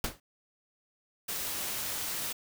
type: noise with exponential decay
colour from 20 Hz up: pink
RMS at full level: -27 dBFS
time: 0.04-0.2 s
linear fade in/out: 2 ms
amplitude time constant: 33 ms
type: noise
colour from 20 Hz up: white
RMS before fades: -35 dBFS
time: 1.28-2.33 s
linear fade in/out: 10 ms
effects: none